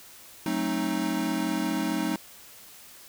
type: chord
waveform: square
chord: F# diminished seventh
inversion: none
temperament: equal with one note detuned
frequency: 185 / 220 / 266.5 / 311.1 Hz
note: F#3 / A3 / C4 / Eb4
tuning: 0 / 0 / +32 / 0 cents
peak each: -34 / -33 / -33 / -30 dBFS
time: 0.46-2.16 s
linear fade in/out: 2 ms
effects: white hiss -49 dBFS RMS until 3.08 s